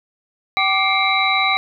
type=tone cluster; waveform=sine; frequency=769 / 1177 / 2126 / 2319 / 3920 Hz; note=G5 / D6 / C7 / D7 / B7; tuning=-33 / +3 / +27 / -22 / -14 cents; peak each=-21 dBFS; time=0.57-1.57 s; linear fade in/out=0 ms; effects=none